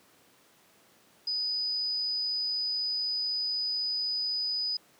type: tone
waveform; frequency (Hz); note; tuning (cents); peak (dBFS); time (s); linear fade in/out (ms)
sine; 4978; D#8; 0; -28; 1.27-4.77; 5
effects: pink hiss -61 dBFS RMS until 4.99 s + high-pass 200 Hz 12 dB/octave